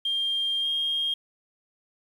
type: tone with pitch glide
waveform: sine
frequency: 3200 to 3230 Hz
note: G7 to G#7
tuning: +35 to -49 cents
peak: -23 dBFS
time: 0.05-1.14 s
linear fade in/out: 5 ms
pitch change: +16 cents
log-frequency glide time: 0.61-0.67 s
effects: tanh soft clip ceiling -19 dBFS + 9-bit